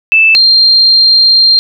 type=tone pair in turn; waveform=sine; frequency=2637 / 4186 Hz; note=E7 / C8; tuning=0 / 0 cents; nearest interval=minor sixth; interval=800 cents; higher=second; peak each=-3 dBFS; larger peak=neither; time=0.12-0.35 / 0.35-1.59 s; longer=second; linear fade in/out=0 ms; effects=none